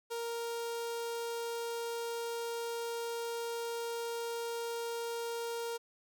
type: tone with notch filter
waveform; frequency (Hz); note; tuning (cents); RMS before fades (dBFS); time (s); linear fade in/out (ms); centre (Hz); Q
sawtooth; 466.2; A#4; 0; -38; 0.1-5.78; 20; 2000; 1.9
effects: none

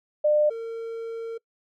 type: tone pair in turn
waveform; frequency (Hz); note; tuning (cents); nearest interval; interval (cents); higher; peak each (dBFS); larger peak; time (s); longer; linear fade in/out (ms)
sine / triangle; 600 / 456.5; D5 / A#4; +37 / -36; perfect fourth; 473; first; -17 / -28; first; 0.24-0.5 / 0.5-1.38; second; 10
effects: noise-tail reverb RT60 0.1 s tail -24 dB re dry

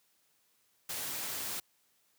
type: noise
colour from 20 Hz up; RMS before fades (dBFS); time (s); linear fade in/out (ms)
white; -38; 0.89-1.6; 5
effects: white hiss -72 dBFS RMS until 2.18 s + high-pass 80 Hz 12 dB/octave

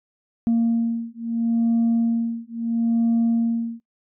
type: beating tone pair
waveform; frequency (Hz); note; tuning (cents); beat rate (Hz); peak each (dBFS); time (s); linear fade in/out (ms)
sine; 230.6 / 231.35; A#3 / A#3; -19 / -13; 0.75; -20; 0.47-3.8; 0
effects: noise-tail reverb RT60 0.1 s tail -24 dB re dry + tanh soft clip ceiling -14 dBFS

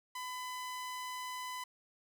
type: tone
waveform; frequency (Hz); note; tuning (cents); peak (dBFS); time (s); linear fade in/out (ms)
sawtooth; 1005; B5; +30; -36; 0.15-1.64; 5
effects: none

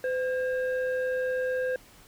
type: tone pair together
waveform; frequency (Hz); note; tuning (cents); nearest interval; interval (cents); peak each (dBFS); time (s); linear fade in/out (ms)
sine; 509.7 / 1613; C5 / G6; -45 / +49; octave + minor sixth; 1994; -25 / -32; 0.04-1.76; 2
effects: tanh soft clip ceiling -22 dBFS + pink hiss -54 dBFS RMS until 2.07 s

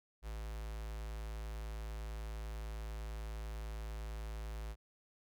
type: tone with notch filter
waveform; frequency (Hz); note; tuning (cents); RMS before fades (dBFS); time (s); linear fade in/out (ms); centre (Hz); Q
square; 54.5; A1; -16; -43; 0.22-4.76; 50; 220; 0.97
effects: none

